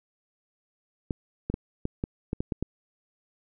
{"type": "clicks", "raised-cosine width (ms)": 3, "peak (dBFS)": -15, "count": 9, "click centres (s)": [1.108, 1.5, 1.541, 1.854, 2.039, 2.331, 2.405, 2.522, 2.626], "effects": []}